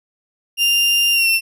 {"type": "tone with pitch glide", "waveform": "35% pulse", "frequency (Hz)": [2794, 2705], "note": ["F7", "E7"], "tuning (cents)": [0, 44], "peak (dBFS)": -11, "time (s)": [0.57, 1.41], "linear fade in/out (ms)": 50, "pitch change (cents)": -56, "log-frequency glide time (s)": [1.12, 1.28], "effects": []}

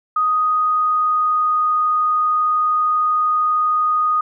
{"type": "tone with pitch glide", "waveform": "sine", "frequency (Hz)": [1247, 1239.1], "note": ["D#6", "D#6"], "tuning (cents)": [3, -8], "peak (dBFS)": -14, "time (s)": [0.16, 4.21], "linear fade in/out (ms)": 5, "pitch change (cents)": -11, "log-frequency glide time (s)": [0.36, 1.73], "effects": []}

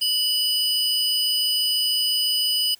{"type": "tone pair together", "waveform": "square", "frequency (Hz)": [2960, 4973], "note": ["F#7", "D#8"], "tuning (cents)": [0, -2], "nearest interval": "major sixth", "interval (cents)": 898, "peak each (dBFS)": -23, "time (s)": [0.01, 2.75], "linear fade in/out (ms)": 10, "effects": ["white hiss -55 dBFS RMS until 2.79 s"]}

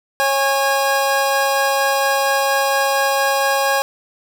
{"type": "tone pair together", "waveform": "25% pulse", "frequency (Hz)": [548.1, 820], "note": ["C#5", "G#5"], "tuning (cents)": [-20, -22], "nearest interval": "perfect fifth", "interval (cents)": 698, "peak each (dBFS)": -14, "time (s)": [0.2, 3.82], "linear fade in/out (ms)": 0, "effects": []}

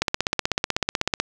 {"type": "click train", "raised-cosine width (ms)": 0.2, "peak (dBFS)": -3, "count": 20, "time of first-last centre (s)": [0.02, 1.2], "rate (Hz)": 16.1, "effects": []}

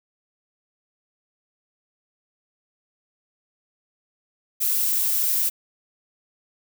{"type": "noise with high-pass filter sweep", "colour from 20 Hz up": "violet", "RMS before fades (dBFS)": -22, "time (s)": [4.6, 5.5], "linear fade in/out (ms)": 20, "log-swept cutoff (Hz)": [300, 490], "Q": 3.5, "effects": []}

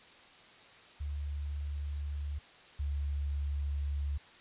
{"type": "tone pair in turn", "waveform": "sine", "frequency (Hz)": [72.5, 71.42], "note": ["D2", "D2"], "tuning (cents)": [-22, -48], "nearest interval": "unison", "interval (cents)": 26, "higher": "first", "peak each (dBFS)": [-34, -31], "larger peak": "second", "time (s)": [[1, 2.39], [2.79, 4.18]], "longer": "neither", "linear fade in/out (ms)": 10, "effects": ["white hiss -56 dBFS RMS until 4.4 s", "resampled to 8000 Hz"]}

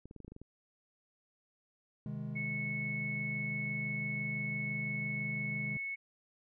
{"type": "clicks", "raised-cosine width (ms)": 3, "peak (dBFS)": -36, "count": 9, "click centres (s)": [0.056, 0.111, 0.163, 0.203, 0.247, 0.28, 0.32, 0.364, 0.416]}
{"type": "chord", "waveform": "triangle", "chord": "Ab major", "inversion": "first", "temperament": "just", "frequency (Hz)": [129.78, 155.74, 207.7], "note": ["C3", "Eb3", "Ab3"], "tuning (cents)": [-14, 2, 0], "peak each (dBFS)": -40, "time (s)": [2.06, 5.77], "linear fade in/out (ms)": 2}
{"type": "tone", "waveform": "sine", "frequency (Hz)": 2202, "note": "C#7", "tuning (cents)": -12, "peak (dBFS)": -36, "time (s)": [2.35, 5.96], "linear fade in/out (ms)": 20}
{"effects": []}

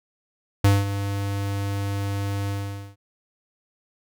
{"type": "tone with ADSR envelope", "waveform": "square", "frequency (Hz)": 99.8, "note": "G2", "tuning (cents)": 32, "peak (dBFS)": -13, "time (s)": [0.64, 2.96], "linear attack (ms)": 6, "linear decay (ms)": 200, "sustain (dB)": -12, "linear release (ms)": 470, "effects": []}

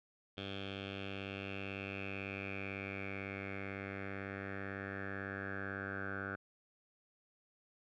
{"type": "tone with low-pass filter sweep", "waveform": "10% pulse", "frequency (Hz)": 98, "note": "G2", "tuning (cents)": 0, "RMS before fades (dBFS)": -43, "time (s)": [0.37, 6.36], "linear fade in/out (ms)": 10, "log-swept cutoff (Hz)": [3200, 1500], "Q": 7.3, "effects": []}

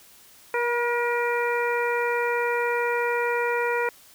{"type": "harmonic tone with a mistuned harmonic", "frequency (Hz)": 476.8, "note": "A#4", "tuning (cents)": 39, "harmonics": [1, 2, 3, 4, 5], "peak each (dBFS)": [-25, -28, -30, -31, -32], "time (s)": [0.54, 3.89], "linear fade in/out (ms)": 2, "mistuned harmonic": 2, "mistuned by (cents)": 16, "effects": ["white hiss -52 dBFS RMS until 4.14 s"]}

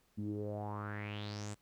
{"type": "tone with low-pass filter sweep", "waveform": "sawtooth", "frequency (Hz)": 103.83, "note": "G#2", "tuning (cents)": 0, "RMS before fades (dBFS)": -41, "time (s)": [0.17, 1.55], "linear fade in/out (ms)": 20, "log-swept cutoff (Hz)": [230, 8400], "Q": 5.6, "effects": ["pink hiss -73 dBFS RMS until 1.61 s"]}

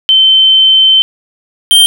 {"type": "tone pair in turn", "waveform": ["sine", "square"], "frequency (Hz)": [3087, 3156], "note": ["G7", "G7"], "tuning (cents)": [-27, 11], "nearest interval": "unison", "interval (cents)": 38, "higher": "second", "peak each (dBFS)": -3, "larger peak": "neither", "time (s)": [[0.09, 1.02], [1.71, 1.86]], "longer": "first", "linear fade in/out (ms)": 0, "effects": []}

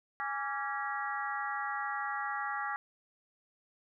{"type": "harmonic tone with a mistuned harmonic", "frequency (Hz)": 275.5, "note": "C#4", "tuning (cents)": -11, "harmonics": [3, 4, 5, 6, 7], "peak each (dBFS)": [-38, -39, -40, -41, -41], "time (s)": [0.2, 2.76], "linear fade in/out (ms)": 0, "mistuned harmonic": 4, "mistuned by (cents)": 88, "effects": []}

